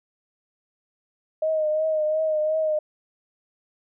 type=tone with vibrato; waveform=sine; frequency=622.3 Hz; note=D#5; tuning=in tune; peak=-20 dBFS; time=1.42-2.79 s; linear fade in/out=5 ms; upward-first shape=triangle; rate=2.8 Hz; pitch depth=42 cents each way; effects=none